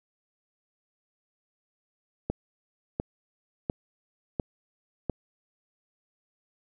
click train, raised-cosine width 2 ms, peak -14 dBFS, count 5, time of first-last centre 2.3-5.097 s, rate 1.43 Hz, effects none

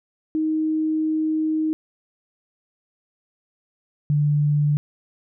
sine tone pair in turn, 313.3 / 147.3 Hz, D#4 / D3, +12 / +6 cents, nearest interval octave + minor second, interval 1306 cents, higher first, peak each -19 / -16 dBFS, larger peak second, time 0.35-1.73 / 4.1-4.77 s, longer first, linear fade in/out 0 ms, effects none

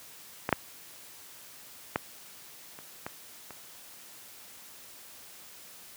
clicks, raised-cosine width 0.5 ms, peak -13 / -6 / -11 / -29 / -20 / -28 dBFS, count 6, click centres 0.491 / 0.527 / 1.959 / 2.789 / 3.065 / 3.507 s, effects white hiss -50 dBFS RMS until 5.96 s + high-pass 80 Hz 12 dB/octave

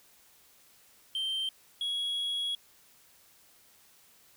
sine tone pair in turn, 3136 / 3329 Hz, G7 / G#7, 0 / +3 cents, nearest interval minor second, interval 103 cents, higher second, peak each -27 dBFS, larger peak neither, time 1.15-1.49 / 1.81-2.55 s, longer second, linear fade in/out 2 ms, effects tanh soft clip ceiling -29 dBFS + white hiss -61 dBFS RMS until 4.36 s

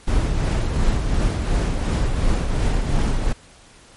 brown noise with tremolo, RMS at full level -17 dBFS, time 0.07-3.33 s, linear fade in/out 10 ms, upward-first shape triangle, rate 2.8 Hz, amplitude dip 45%, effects pink hiss -48 dBFS RMS until 3.96 s + MP3 48 kbps

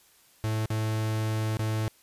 45% pulse tone with dropouts, 109.4 Hz, A2, 9 cents flat, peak -26 dBFS, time 0.44-1.88 s, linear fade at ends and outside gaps 0 ms, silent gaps 0.658-0.703 / 1.57-1.593 s, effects white hiss -60 dBFS RMS until 2.02 s + resampled to 32000 Hz

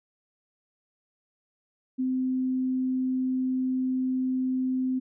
sine tone, 257.9 Hz, C4, 25 cents flat, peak -24 dBFS, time 1.98-5 s, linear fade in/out 20 ms, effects none

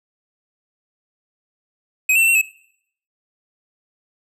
square tone with pitch steps, 2526 / 2698 / 2683 / 2725 / 2587 Hz, D#7 / E7 / E7 / F7 / E7, +26 / +40 / +30 / -43 / -33 cents, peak -13 dBFS, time 2.09-2.415 s, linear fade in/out 5 ms, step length 65 ms, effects noise-tail reverb RT60 0.7 s tail -22 dB re dry

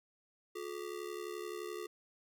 square ring-modulated tone, 392.9 Hz, G4, 4 cents sharp, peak -38 dBFS, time 0.55-1.87 s, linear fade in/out 10 ms, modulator 35.8 Hz, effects none

